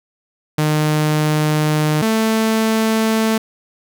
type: tone pair in turn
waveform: sawtooth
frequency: 152.7 / 221.4 Hz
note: D#3 / A3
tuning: -32 / +11 cents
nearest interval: tritone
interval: 643 cents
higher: second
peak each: -10 dBFS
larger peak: neither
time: 0.58-2.02 / 2.02-3.38 s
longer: first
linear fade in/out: 5 ms
effects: none